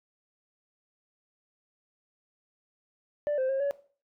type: tone with pitch steps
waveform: sine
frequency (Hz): 588 / 521 / 538 / 565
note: D5 / C5 / C5 / C#5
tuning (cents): +2 / -7 / +48 / +33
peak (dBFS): -23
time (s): 3.27-3.71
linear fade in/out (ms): 0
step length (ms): 110
effects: noise-tail reverb RT60 0.4 s tail -18 dB re dry + tanh soft clip ceiling -24 dBFS